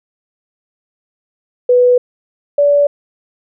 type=tone pair in turn; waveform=sine; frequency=493.9 / 576 Hz; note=B4 / D5; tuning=0 / -34 cents; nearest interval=minor third; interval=266 cents; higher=second; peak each=-6 / -7 dBFS; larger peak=first; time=1.69-1.98 / 2.58-2.87 s; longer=neither; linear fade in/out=5 ms; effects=none